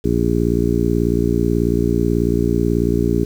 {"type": "harmonic tone", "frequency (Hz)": 58.27, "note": "A#1", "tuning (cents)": 0, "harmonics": [1, 2, 3, 4, 5, 6, 7], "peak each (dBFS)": [-22, -22, -22, -22, -22, -22, -22], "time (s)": [0.04, 3.25], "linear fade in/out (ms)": 10, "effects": ["7-bit"]}